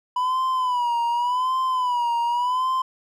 triangle tone with vibrato, 987.8 Hz, B5, in tune, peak -18 dBFS, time 0.16-2.82 s, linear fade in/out 5 ms, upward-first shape sine, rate 0.87 Hz, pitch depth 88 cents each way, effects none

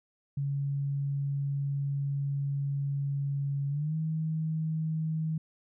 sine tone with pitch glide, 140.3 to 158.39 Hz, C#3 to D#3, +21 to +31 cents, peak -28 dBFS, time 0.37-5.38 s, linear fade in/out 5 ms, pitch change +210 cents, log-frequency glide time 3.69-3.95 s, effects none

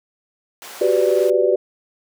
pink high-pass noise, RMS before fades -37 dBFS, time 0.62-1.3 s, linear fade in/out 0 ms, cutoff 640 Hz, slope 12 dB/octave
sine chord, G major seventh, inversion third, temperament equal with one note detuned, 370 / 392 / 499.3 / 587.3 Hz, F#4 / G4 / B4 / D5, 0 / 0 / +19 / 0 cents, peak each -19 dBFS, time 0.81-1.56 s, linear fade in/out 5 ms
effects none

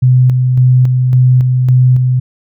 sine tone with tremolo, 127 Hz, B2, 49 cents sharp, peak -4 dBFS, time 0.02-2.2 s, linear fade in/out 10 ms, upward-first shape square, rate 1.8 Hz, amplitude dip 35%, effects none

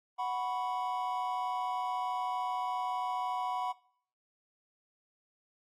triangle chord, F# suspended fourth, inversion none, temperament just, 740 / 986.7 / 1110 Hz, F#5 / B5 / C#6, 0 / -2 / +2 cents, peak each -33 / -33 / -39 dBFS, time 0.18-3.73 s, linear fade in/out 20 ms, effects noise-tail reverb RT60 0.6 s tail -21 dB re dry + AAC 48 kbps

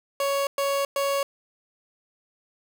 30% pulse tone bursts, 557 Hz, C#5, 8 cents sharp, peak -20 dBFS, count 3, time 0.2-1.23 s, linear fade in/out 2 ms, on 270 ms, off 110 ms, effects none

